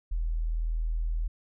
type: tone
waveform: sine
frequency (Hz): 40.57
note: E1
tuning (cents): -27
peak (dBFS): -26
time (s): 0.11-1.28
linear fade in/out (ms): 10
effects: none